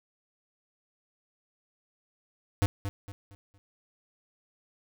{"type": "tone with echo", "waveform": "square", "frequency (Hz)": 100, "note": "G2", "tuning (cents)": 35, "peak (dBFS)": -22, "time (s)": [2.62, 2.66], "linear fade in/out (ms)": 0, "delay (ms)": 230, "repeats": 4, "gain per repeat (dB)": -9, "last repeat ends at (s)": 3.58, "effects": []}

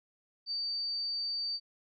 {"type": "tone", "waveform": "sine", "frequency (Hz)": 4612, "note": "D8", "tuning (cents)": -32, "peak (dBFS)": -32, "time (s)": [0.46, 1.6], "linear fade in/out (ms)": 50, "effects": []}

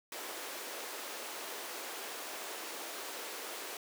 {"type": "high-pass noise", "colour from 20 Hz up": "pink", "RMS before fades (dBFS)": -43, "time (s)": [0.12, 3.77], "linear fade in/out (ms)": 2, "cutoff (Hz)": 360, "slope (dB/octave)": 24, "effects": []}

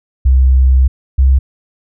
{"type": "tone pair in turn", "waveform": "sine", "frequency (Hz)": [65, 66.17], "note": ["C2", "C2"], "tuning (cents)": [-11, 20], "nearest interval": "unison", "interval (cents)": 31, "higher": "second", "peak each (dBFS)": -5, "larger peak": "neither", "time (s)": [[0.25, 0.88], [1.18, 1.39]], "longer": "first", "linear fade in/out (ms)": 10, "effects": []}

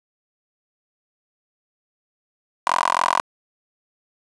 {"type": "tone with high-pass filter", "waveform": "10% pulse", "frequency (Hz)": 43.65, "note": "F1", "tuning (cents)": 0, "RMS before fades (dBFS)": -20, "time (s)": [2.67, 3.2], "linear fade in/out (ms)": 0, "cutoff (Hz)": 950, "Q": 7.9, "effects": ["resampled to 22050 Hz", "7-bit"]}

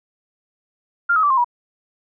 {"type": "tone with pitch steps", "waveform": "sine", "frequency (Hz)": [1396.9, 1273.6, 1161.2, 1058.7, 965.2], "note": ["F6", "D#6", "D6", "C6", "B5"], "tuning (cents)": [0, 40, -20, 20, -40], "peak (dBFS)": -13, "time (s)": [1.09, 1.445], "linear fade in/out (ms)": 10, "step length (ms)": 71, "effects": []}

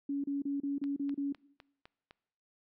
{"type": "tone bursts", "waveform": "sine", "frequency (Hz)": 281.1, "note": "C#4", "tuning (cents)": 24, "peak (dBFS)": -31, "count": 7, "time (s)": [0.09, 1.326], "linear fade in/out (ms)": 5, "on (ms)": 150, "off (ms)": 31}
{"type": "click train", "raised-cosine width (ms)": 0.3, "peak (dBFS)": -35, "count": 6, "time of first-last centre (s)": [0.84, 2.109], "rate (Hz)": 3.94}
{"effects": ["noise-tail reverb RT60 0.9 s tail -23 dB re dry"]}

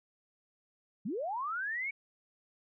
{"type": "linear sweep", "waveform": "sine", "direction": "up", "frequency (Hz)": [164.81, 2268], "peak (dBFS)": -33, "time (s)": [1.05, 1.91], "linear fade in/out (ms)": 10, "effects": []}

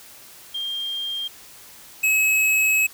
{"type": "tone pair in turn", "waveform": ["sine", "square"], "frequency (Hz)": [3200, 2568], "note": ["G7", "E7"], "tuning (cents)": [35, -46], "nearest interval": "major third", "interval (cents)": 381, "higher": "first", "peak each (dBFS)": [-25, -17], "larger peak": "second", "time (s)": [[0.54, 1.28], [2.03, 2.87]], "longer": "second", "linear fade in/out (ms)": 10, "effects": ["white hiss -45 dBFS RMS until 2.93 s"]}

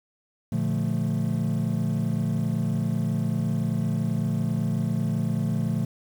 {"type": "chord", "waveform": "triangle", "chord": "Bb major seventh", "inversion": "none", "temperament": "equal", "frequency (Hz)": [116.54, 146.83, 174.61, 220], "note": ["Bb2", "D3", "F3", "A3"], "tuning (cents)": [0, 0, 0, 0], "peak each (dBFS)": -26, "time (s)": [0.52, 5.85], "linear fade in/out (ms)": 5, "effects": ["tanh soft clip ceiling -14 dBFS", "8-bit"]}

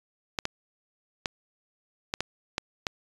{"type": "clicks", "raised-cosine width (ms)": 0.2, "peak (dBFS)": -10, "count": 7, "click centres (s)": [0.388, 0.454, 1.258, 2.139, 2.206, 2.581, 2.868], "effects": ["resampled to 22050 Hz"]}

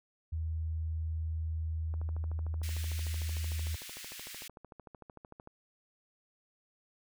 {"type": "tone", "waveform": "sine", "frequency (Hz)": 80.1, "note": "E2", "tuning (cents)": -49, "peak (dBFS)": -32, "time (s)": [0.32, 3.76], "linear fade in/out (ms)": 10}
{"type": "click train", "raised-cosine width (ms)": 1, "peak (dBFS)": -35, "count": 48, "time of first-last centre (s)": [1.94, 5.474], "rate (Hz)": 13.3}
{"type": "high-pass noise", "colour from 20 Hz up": "pink", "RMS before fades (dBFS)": -46, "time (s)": [2.63, 4.48], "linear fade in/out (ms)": 5, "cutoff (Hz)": 1900, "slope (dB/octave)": 24}
{"effects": []}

